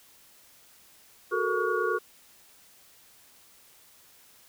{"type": "tone cluster", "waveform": "sine", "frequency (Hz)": [369.9, 434, 463.7, 1129, 1436], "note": ["F#4", "A4", "A#4", "C#6", "F6"], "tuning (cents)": [0, -24, -9, 31, 48], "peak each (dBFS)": -31, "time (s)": [1.31, 1.99], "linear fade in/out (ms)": 20, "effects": ["white hiss -57 dBFS RMS until 4.48 s"]}